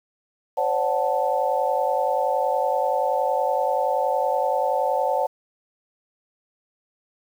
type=chord; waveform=sine; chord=D dominant seventh; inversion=third; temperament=equal with one note detuned; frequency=523.3 / 573.9 / 740 / 880 Hz; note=C5 / D5 / F#5 / A5; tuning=0 / -40 / 0 / 0 cents; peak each=-25 dBFS; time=0.57-5.27 s; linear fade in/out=10 ms; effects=8-bit